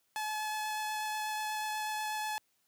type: tone with vibrato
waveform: sawtooth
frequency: 857 Hz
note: A5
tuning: 46 cents flat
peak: -30 dBFS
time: 0.16-2.38 s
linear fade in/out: 0 ms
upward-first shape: triangle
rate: 8.2 Hz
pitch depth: 11 cents each way
effects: white hiss -75 dBFS RMS until 2.67 s + high-pass 80 Hz 12 dB/octave